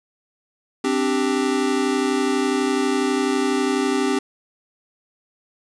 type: chord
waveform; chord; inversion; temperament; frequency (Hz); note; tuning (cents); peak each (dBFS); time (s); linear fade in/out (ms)
square; C suspended second; none; equal; 261.6 / 293.7 / 392; C4 / D4 / G4; 0 / 0 / 0; -23 / -25 / -23; 0.84-4.19; 5
effects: resampled to 22050 Hz + 8-bit